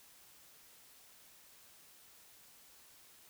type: silence
effects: white hiss -61 dBFS RMS until 3.29 s

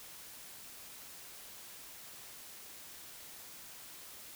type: silence
effects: white hiss -51 dBFS RMS until 4.35 s

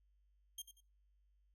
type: tone with echo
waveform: 15% pulse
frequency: 3200 Hz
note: G7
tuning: 35 cents sharp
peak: -36 dBFS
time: 0.58-0.62 s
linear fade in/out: 5 ms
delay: 93 ms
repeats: 2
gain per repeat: -11 dB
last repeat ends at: 0.806 s
effects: noise-tail reverb RT60 0.3 s tail -22 dB re dry + added 50 Hz sine -70 dBFS peak until 1.54 s

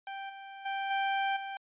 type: tone with level steps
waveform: sawtooth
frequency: 784 Hz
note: G5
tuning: in tune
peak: -34 / -40 / -28 / -24 / -33 dBFS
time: 0.07-1.57 s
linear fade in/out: 2 ms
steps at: 0.29 / 0.65 / 0.9 / 1.36 s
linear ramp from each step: 10 ms
effects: resampled to 8000 Hz

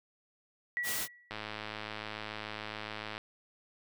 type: tone with exponential decay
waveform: sine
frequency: 1938 Hz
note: B6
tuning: 33 cents flat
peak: -29 dBFS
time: 0.77-1.37 s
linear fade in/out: 0 ms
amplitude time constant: 130 ms
type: noise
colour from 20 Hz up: white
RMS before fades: -35 dBFS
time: 0.83-1.08 s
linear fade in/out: 50 ms
type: click train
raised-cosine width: 0.3 ms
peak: -23 dBFS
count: 201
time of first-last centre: 1.31-3.179 s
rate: 107 Hz
effects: none

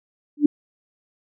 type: tone with exponential growth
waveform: sine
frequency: 293.7 Hz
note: D4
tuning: in tune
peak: -7 dBFS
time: 0.37-0.46 s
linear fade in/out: 5 ms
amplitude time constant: 18 ms
effects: none

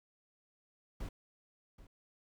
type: noise with echo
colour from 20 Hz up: brown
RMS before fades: -41 dBFS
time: 1-1.09 s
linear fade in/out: 5 ms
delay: 780 ms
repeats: 1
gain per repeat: -15 dB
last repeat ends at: 1.87 s
effects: none

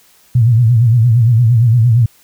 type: tone with vibrato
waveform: sine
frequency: 117.1 Hz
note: A#2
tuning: 8 cents sharp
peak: -6 dBFS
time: 0.35-2.06 s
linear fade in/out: 5 ms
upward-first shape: sine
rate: 8.7 Hz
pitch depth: 120 cents each way
effects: white hiss -49 dBFS RMS until 2.23 s

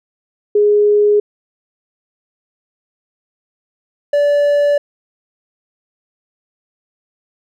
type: tone pair in turn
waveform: sine / triangle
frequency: 415.3 / 579 Hz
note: G#4 / D5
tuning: 0 / -25 cents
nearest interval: tritone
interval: 575 cents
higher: second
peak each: -8 dBFS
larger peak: neither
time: 0.55-1.2 / 4.13-4.78 s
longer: neither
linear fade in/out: 5 ms
effects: none

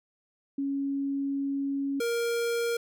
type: tone pair in turn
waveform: sine / square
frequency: 277.2 / 468.4 Hz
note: C#4 / A#4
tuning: 0 / +8 cents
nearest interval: major sixth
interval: 908 cents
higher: second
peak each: -27 dBFS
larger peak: neither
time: 0.58-2 / 2-2.77 s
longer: first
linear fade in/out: 5 ms
effects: none

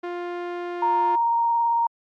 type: tone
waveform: sawtooth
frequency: 350.9 Hz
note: F4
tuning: 8 cents sharp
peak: -24 dBFS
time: 0.03-1.16 s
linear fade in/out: 10 ms
type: tone with vibrato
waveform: sine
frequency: 932.3 Hz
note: A#5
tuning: in tune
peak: -18 dBFS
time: 0.82-1.87 s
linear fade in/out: 5 ms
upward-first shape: sine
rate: 18 Hz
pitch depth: 11 cents each way
effects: low-pass 2000 Hz 12 dB/octave + Opus 48 kbps

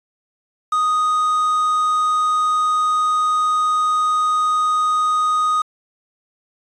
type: tone with quantisation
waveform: triangle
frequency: 1244.5 Hz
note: D#6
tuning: in tune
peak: -13 dBFS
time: 0.72-5.62 s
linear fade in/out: 5 ms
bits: 6
effects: resampled to 24000 Hz

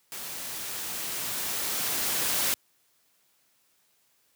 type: noise with level ramp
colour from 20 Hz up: white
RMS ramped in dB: -38 to -26 dBFS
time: 0.12-2.54 s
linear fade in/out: 0 ms
effects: white hiss -68 dBFS RMS until 4.35 s + high-pass 80 Hz 12 dB/octave

